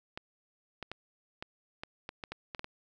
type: clicks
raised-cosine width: 0.3 ms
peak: -23 dBFS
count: 11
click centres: 0.175 / 0.827 / 0.916 / 1.425 / 1.835 / 2.091 / 2.238 / 2.32 / 2.548 / 2.594 / 2.644 s
effects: none